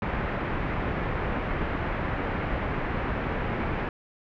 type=low-pass noise; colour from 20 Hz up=pink; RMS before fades=-29 dBFS; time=0.02-3.89 s; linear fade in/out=2 ms; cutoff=2200 Hz; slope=24 dB/octave; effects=none